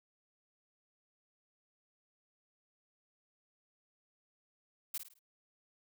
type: noise with echo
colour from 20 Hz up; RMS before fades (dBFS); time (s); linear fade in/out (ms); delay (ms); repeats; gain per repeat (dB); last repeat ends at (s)
blue; -38; 4.94-4.98; 5; 53; 4; -8; 5.192
effects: none